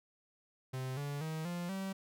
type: tone with pitch steps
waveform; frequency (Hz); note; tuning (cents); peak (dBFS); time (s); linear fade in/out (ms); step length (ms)
45% pulse; 130 / 143.41 / 158.21 / 174.53 / 192.54; C3 / D3 / D#3 / F3 / G3; -11 / -41 / +29 / -1 / -31; -37; 0.73-1.93; 10; 240
effects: none